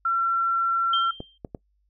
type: tone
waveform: sine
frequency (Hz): 1357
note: E6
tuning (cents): +50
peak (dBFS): -20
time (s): 0.05-1.11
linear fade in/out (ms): 5
type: tone with exponential decay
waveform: sine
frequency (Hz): 3159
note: G7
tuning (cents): +13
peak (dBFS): -20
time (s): 0.93-1.38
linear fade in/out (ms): 5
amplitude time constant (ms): 97
type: clicks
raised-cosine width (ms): 2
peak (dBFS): -20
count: 3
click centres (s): 1.204 / 1.448 / 1.548
effects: noise-tail reverb RT60 0.1 s tail -22 dB re dry + added 50 Hz sine -65 dBFS peak until 1.89 s